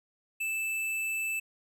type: tone with tanh clipping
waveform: sine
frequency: 2637 Hz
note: E7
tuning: in tune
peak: -31 dBFS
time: 0.4-1.4 s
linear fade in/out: 10 ms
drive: 17 dB
effects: none